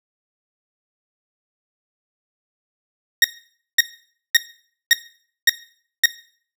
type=tone bursts; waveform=20% pulse; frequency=1864.7 Hz; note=A#6; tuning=in tune; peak=-4 dBFS; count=6; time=3.22-6.058 s; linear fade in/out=2 ms; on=23 ms; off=540 ms; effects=noise-tail reverb RT60 0.5 s tail -17 dB re dry